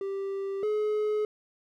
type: tone pair in turn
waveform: triangle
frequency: 392 / 424.3 Hz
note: G4 / G#4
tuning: 0 / +37 cents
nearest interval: minor second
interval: 137 cents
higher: second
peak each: -28 / -23 dBFS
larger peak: second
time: 0.01-0.63 / 0.63-1.25 s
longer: neither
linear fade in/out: 2 ms
effects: none

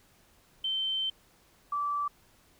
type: tone pair in turn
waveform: sine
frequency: 3100 / 1161.2 Hz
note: G7 / D6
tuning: -20 / -20 cents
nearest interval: octave + perfect fourth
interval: 1700 cents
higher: first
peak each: -28 dBFS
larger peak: neither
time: 0.64-1.1 / 1.72-2.08 s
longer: first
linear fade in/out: 5 ms
effects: pink hiss -63 dBFS RMS until 2.59 s

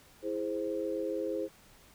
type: chord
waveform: sine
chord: E augmented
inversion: none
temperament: equal with one note detuned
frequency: 328.7 / 415.3 / 523.3 Hz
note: E4 / G#4 / B#4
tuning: -5 / 0 / 0 cents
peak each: -36 / -36 / -35 dBFS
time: 0.22-1.49 s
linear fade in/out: 50 ms
effects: pink hiss -59 dBFS RMS until 1.94 s

